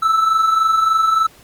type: tone pair together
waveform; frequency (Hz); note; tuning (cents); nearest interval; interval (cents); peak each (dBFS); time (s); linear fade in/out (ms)
triangle; 1295.1 / 1318.5; E6 / E6; -31 / 0; unison; 31; -19 / -11; 0.02-1.27; 10
effects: pink hiss -47 dBFS RMS until 1.43 s + Opus 32 kbps